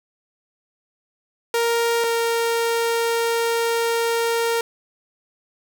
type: tone pair in turn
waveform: sawtooth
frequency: 466.2 / 463 Hz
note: A#4 / A#4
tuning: 0 / -12 cents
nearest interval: unison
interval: 12 cents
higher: first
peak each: -14 / -15 dBFS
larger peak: first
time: 1.54-2.04 / 2.04-4.61 s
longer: second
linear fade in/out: 2 ms
effects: none